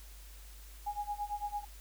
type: tone with tremolo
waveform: sine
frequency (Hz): 826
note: G#5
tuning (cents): -10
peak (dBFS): -32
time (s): 0.86-1.65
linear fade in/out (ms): 10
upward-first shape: sine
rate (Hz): 8.9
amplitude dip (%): 90
effects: added 50 Hz sine -49 dBFS peak until 1.8 s + white hiss -57 dBFS RMS until 1.8 s